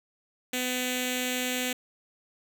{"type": "tone with notch filter", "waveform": "5% pulse", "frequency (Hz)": 251.4, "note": "B3", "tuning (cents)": 31, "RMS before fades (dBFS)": -30, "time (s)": [0.53, 1.73], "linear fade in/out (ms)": 5, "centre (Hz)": 1100, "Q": 0.53, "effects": []}